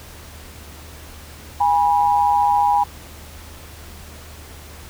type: tone pair together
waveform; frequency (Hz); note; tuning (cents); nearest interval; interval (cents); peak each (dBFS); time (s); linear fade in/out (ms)
sine; 819 / 974; G#5 / B5; -24 / -24; minor third; 300; -15 / -18; 1.6-2.84; 10
effects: added 76 Hz sine -40 dBFS peak until 4.89 s + pink hiss -41 dBFS RMS until 4.89 s